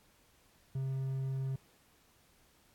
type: tone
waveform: triangle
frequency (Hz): 133.6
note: C3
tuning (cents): +36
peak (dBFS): -31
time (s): 0.75-1.56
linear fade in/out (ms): 5
effects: pink hiss -67 dBFS RMS until 2.74 s + AAC 64 kbps